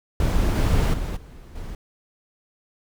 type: noise with level steps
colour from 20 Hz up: brown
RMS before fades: -20 / -18 / -27 / -42 / -34 dBFS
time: 0.2-1.75 s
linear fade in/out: 2 ms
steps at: 0.55 / 0.93 / 1.16 / 1.55 s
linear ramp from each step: 10 ms
effects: none